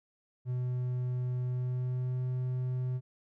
triangle tone with pitch glide, 125.1 to 126.92 Hz, B2 to B2, +23 to +48 cents, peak -28 dBFS, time 0.45-3.01 s, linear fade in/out 50 ms, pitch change +25 cents, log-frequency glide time 1.44-2.23 s, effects none

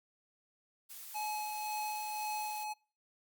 blue noise, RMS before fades -48 dBFS, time 0.89-2.65 s, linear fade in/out 20 ms
square tone with tremolo, 849 Hz, G#5, 38 cents sharp, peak -36 dBFS, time 1.14-2.74 s, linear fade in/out 20 ms, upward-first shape sine, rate 1.9 Hz, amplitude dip 30%
effects noise-tail reverb RT60 0.4 s tail -25 dB re dry + Opus 48 kbps

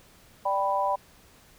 sine chord, G major, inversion second, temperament equal, 587.3 / 784 / 987.8 Hz, D5 / G5 / B5, 0 / 0 / 0 cents, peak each -29 / -28 / -26 dBFS, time 0.45-0.96 s, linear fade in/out 10 ms, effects pink hiss -56 dBFS RMS until 1.58 s

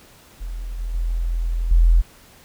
sine tone with level steps, 42 Hz, E1, 33 cents sharp, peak -26 / -23 / -19 / -10 dBFS, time 0.4-2.02 s, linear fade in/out 20 ms, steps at 0.79 / 0.94 / 1.71 s, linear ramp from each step 5 ms, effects pink hiss -49 dBFS RMS until 2.44 s

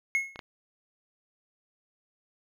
triangle tone with exponential decay, 2173 Hz, C#7, 35 cents flat, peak -19 dBFS, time 0.15-0.4 s, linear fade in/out 0 ms, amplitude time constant 53 ms
clicks, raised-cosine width 0.3 ms, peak -24 / -20 dBFS, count 2, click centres 0.359 / 0.392 s
effects none

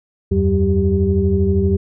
sine tone cluster, 80.4 / 93 / 191.7 / 392 Hz, E2 / F#2 / G3 / G4, -43 / +9 / -38 / 0 cents, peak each -18 dBFS, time 0.31-1.77 s, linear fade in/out 10 ms, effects tanh soft clip ceiling -2 dBFS

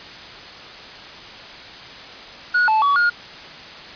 triangle tone with pitch steps, 1456 / 873 / 1133 / 1426 Hz, F#6 / A5 / C#6 / F6, -28 / -14 / +37 / +36 cents, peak -12 dBFS, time 2.54-3.1 s, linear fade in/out 10 ms, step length 140 ms, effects white hiss -37 dBFS RMS until 3.95 s + resampled to 11025 Hz

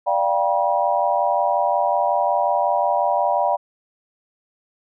sine chord, G dominant seventh, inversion second, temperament equal with one note detuned, 587.3 / 698.5 / 784 / 963 Hz, D5 / F5 / G5 / B5, 0 / 0 / 0 / -44 cents, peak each -22 dBFS, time 0.06-3.57 s, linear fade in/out 20 ms, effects none

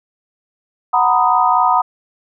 sine chord, B major seventh, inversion second, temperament equal with one note detuned, 740 / 932.3 / 996.4 / 1244.5 Hz, F#5 / A#5 / B5 / D#6, 0 / 0 / +15 / 0 cents, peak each -16 dBFS, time 0.93-1.82 s, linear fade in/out 10 ms, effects none

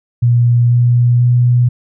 sine tone with pitch steps, 120 / 121.18 / 122.38 Hz, B2 / B2 / B2, -49 / -32 / -15 cents, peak -7 dBFS, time 0.22-1.69 s, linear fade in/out 10 ms, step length 490 ms, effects none

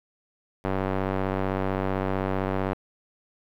square tone with band-pass filter, 47.82 Hz, G1, 42 cents flat, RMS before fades -27 dBFS, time 0.64-2.74 s, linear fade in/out 10 ms, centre 640 Hz, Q 0.59, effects low-pass 3000 Hz 12 dB/octave + 9-bit

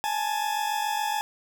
40% pulse tone pair together, 832.9 / 880 Hz, G#5 / A5, +5 / 0 cents, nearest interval minor second, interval 95 cents, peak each -27 / -28 dBFS, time 0.04-1.21 s, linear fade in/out 0 ms, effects 9-bit

